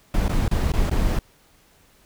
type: noise with dropouts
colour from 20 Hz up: brown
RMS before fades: -20 dBFS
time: 0.14-1.19 s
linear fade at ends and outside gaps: 2 ms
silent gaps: 0.282-0.293 / 0.48-0.512 / 0.72-0.736 / 0.897-0.912 s
effects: pink hiss -57 dBFS RMS until 2.05 s